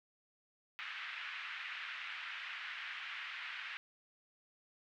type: band-pass noise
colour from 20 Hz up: pink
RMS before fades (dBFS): -45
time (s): 0.79-3.77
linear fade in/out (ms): 0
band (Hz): 1500 to 2900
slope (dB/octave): 24
effects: none